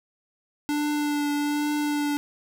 square tone with vibrato, 293.7 Hz, D4, in tune, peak -24 dBFS, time 0.69-2.17 s, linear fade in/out 0 ms, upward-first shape triangle, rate 1.2 Hz, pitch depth 19 cents each way, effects none

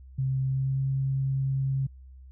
sine tone with pitch glide, 132.7 to 135.02 Hz, C3 to C#3, +25 to -45 cents, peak -24 dBFS, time 0.18-1.87 s, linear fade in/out 10 ms, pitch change +30 cents, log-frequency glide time 0.45-0.82 s, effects added 65 Hz sine -45 dBFS peak until 2.31 s

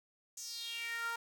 sawtooth tone with high-pass filter sweep, 464.5 Hz, A#4, 6 cents flat, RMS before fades -41 dBFS, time 0.37-1.16 s, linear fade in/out 5 ms, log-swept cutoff 6800 to 1100 Hz, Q 4.9, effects none

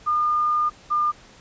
sine tone pair in turn, 1213 / 1204.6 Hz, D#6 / D6, -44 / +44 cents, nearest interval unison, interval 12 cents, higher first, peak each -18 dBFS, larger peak neither, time 0.06-0.7 / 0.9-1.12 s, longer first, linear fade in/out 20 ms, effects pink hiss -49 dBFS RMS until 1.4 s + resampled to 16000 Hz

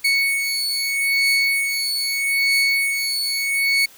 30% pulse beating tone pair, 2217 / 2217.79 Hz, C#7 / C#7, 0 / 0 cents, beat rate 0.79 Hz, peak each -18 dBFS, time 0.04-3.86 s, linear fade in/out 10 ms, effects white hiss -47 dBFS RMS until 3.97 s

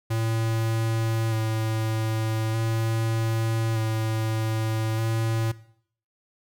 square tone with vibrato, 111.7 Hz, A2, 27 cents sharp, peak -24 dBFS, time 0.1-5.52 s, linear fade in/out 10 ms, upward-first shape square, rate 0.41 Hz, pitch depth 16 cents each way, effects noise-tail reverb RT60 0.6 s tail -17 dB re dry

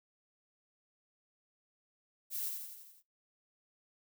violet noise with echo, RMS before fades -38 dBFS, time 2.3-2.52 s, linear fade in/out 50 ms, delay 85 ms, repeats 6, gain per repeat -4 dB, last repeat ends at 3.03 s, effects noise-tail reverb RT60 0.2 s tail -21 dB re dry

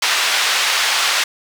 white band-pass noise, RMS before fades -17 dBFS, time 0.02-1.24 s, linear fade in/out 5 ms, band 920 to 4200 Hz, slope 12 dB/octave, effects none

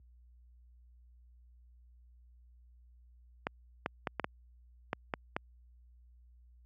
clicks, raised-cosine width 0.5 ms, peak -17 dBFS, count 8, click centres 3.469 / 3.861 / 4.072 / 4.197 / 4.244 / 4.931 / 5.138 / 5.365 s, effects added 60 Hz sine -48 dBFS peak until 6.65 s + high-pass 100 Hz 12 dB/octave

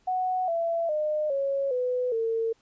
sine tone with pitch steps, 740 / 670.8 / 608.1 / 551.2 / 499.6 / 452.9 Hz, F#5 / E5 / D#5 / C#5 / B4 / A#4, 0 / +30 / -40 / -10 / +20 / -50 cents, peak -24 dBFS, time 0.07-2.53 s, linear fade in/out 10 ms, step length 410 ms, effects pink hiss -66 dBFS RMS until 2.61 s + resampled to 16000 Hz

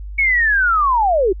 sine linear sweep, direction down, 2236 to 350 Hz, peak -12 dBFS, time 0.18-1.33 s, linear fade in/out 10 ms, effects added 50 Hz sine -27 dBFS peak until 1.4 s

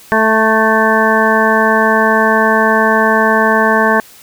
harmonic tone with a mistuned harmonic, 220 Hz, A3, in tune, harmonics 1 / 2 / 3 / 4 / 5 / 7 / 8, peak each -16 / -16 / -16 / -16 / -16 / -16 / -16 dBFS, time 0.12-4 s, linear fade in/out 0 ms, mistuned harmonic 4, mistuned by +16 cents, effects white hiss -40 dBFS RMS until 4.22 s

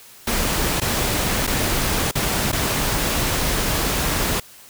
pink noise with dropouts, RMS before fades -21 dBFS, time 0.27-4.4 s, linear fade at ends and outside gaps 5 ms, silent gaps 0.802-0.815 / 1.468-1.474 / 2.113-2.153 / 2.518-2.527 s, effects white hiss -45 dBFS RMS until 4.69 s

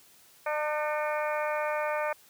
harmonic tone with a mistuned harmonic, 301.3 Hz, D4, 44 cents sharp, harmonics 2 / 3 / 4 / 5 / 6 / 7 / 8, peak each -30 / -34 / -36 / -38 / -40 / -41 / -42 dBFS, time 0.46-2.13 s, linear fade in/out 5 ms, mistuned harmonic 7, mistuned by +62 cents, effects white hiss -58 dBFS RMS until 2.29 s + high-pass 60 Hz 12 dB/octave

